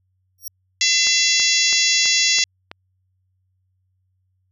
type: tone with exponential growth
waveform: 10% pulse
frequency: 5650 Hz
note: F8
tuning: 19 cents sharp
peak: -19 dBFS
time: 0.38-0.48 s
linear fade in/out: 5 ms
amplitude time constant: 21 ms
type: harmonic tone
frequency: 677 Hz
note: E5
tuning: 46 cents sharp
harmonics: 3 / 4 / 5 / 6 / 7 / 8 / 9 / 10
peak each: -23 / -23 / -23 / -23 / -23 / -23 / -23 / -23 dBFS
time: 0.81-2.44 s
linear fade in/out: 2 ms
type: click train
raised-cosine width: 0.3 ms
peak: -16 dBFS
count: 6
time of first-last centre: 1.07-2.715 s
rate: 3.04 Hz
effects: added 93 Hz sine -64 dBFS peak until 4.51 s